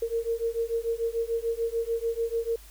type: beating tone pair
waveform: sine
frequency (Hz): 457.3 / 464.1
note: A#4 / A#4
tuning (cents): -33 / -8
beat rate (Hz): 6.8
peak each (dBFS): -29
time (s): 0.02-2.56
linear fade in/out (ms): 5
effects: added 50 Hz sine -48 dBFS peak until 2.7 s + white hiss -53 dBFS RMS until 2.7 s

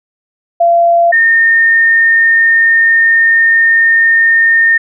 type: tone pair in turn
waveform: sine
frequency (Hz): 684 / 1826.1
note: F5 / A#6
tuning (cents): -36 / -36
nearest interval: octave + perfect fourth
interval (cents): 1700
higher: second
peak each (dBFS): -5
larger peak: neither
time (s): 0.6-1.12 / 1.12-4.78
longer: second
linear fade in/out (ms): 10
effects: none

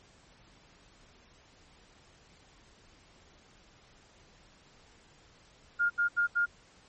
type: tone bursts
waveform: sine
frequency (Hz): 1414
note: F6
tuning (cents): +21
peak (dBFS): -24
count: 4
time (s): 5.79-6.461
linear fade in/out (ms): 20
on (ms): 110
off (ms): 77
effects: pink hiss -60 dBFS RMS until 6.88 s + MP3 32 kbps

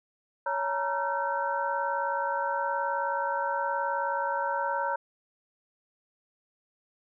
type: tone cluster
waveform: sine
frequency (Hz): 558 / 881 / 940 / 1363 / 1536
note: C#5 / A5 / A#5 / F6 / G6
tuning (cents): +11 / +2 / +14 / -43 / -36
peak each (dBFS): -33 / -38 / -29 / -37 / -35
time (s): 0.46-4.96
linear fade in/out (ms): 5
effects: none

